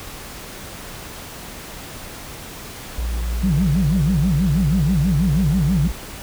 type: tone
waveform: triangle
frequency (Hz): 58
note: A#1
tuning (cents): -8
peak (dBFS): -18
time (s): 2.98-5.92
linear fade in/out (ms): 5
type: tone with vibrato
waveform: sine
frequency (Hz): 164.81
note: E3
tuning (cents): 0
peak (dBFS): -14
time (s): 3.43-5.88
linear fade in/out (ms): 10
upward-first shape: sine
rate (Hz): 6.2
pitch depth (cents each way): 300
effects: tanh soft clip ceiling -9 dBFS + pink hiss -35 dBFS RMS until 6.22 s